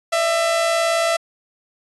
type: tone pair together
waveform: sawtooth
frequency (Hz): 608 / 666.8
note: D#5 / E5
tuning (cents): -40 / +20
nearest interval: major second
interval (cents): 160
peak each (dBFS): -23 / -13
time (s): 0.12-1.17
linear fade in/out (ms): 10
effects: resampled to 24000 Hz